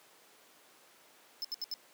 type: tone bursts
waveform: square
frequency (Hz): 5240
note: E8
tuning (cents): -11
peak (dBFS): -35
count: 4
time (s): 1.42-1.739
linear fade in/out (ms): 0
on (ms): 25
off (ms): 73
effects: pink hiss -60 dBFS RMS until 1.93 s + high-pass 400 Hz 12 dB/octave

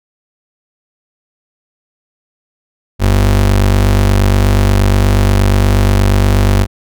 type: ring-modulated tone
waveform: square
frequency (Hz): 73.42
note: D2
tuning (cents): 0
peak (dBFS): -5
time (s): 2.99-6.67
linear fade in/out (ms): 50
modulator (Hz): 24.2
effects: none

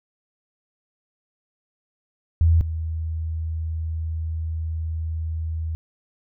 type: tone pair in turn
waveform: sine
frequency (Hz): 82.4 / 80.47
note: E2 / E2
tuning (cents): 0 / -41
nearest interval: unison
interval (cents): 41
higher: first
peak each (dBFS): -13 / -24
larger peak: first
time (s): 2.41-2.61 / 2.61-5.75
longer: second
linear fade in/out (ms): 0
effects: none

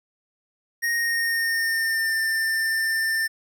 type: tone with pitch glide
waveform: square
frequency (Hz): 1864.7 to 1791.8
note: A#6 to A6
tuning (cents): 0 to +31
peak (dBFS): -22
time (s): 0.82-3.28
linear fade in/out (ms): 20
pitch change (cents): -69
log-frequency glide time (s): 0.95-2.17
effects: 10-bit

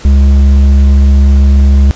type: tone with hard clipping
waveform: sine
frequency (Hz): 69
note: C#2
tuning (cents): -7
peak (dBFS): -4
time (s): 0.05-1.91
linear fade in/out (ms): 0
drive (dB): 6
effects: pink hiss -31 dBFS RMS until 1.95 s + resampled to 16000 Hz

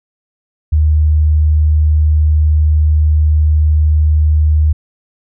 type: tone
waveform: sine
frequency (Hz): 76.6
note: D#2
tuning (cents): -27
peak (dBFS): -7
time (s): 0.72-4.73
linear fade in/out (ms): 10
effects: none

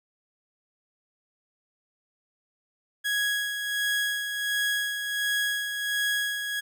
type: tone with tremolo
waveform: 30% pulse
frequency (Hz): 1661.2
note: G#6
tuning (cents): 0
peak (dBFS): -21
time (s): 3.04-6.61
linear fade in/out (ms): 20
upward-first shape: sine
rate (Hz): 1.4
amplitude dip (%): 50
effects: none

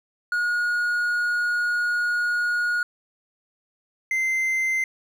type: tone pair in turn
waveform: triangle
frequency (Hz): 1443 / 2076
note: F#6 / C7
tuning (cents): -44 / -14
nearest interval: tritone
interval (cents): 630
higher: second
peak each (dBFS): -19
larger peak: neither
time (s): 0.32-2.83 / 4.11-4.84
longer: first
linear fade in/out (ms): 2
effects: none

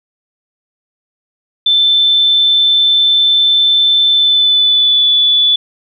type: tone with pitch glide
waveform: sine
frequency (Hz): 3535 to 3460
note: A7 to A7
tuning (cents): +7 to -30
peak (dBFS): -7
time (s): 1.66-5.56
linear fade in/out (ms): 5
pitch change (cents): -37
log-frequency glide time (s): 4.09-5.07
effects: none

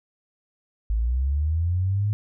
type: linear sweep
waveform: sine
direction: up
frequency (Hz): 51.91 to 106.2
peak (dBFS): -20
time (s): 0.9-2.13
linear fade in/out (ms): 0
effects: none

